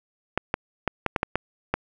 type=clicks; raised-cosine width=0.5 ms; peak=-7 dBFS; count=8; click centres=0.376 / 0.541 / 0.877 / 1.063 / 1.162 / 1.231 / 1.356 / 1.74 s; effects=none